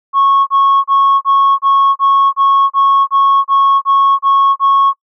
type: tone bursts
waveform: sine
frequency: 1100 Hz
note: C#6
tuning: 14 cents flat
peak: -5 dBFS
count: 13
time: 0.13-4.934 s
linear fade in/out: 50 ms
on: 340 ms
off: 32 ms
effects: noise-tail reverb RT60 0.1 s tail -26 dB re dry + tanh soft clip ceiling -4 dBFS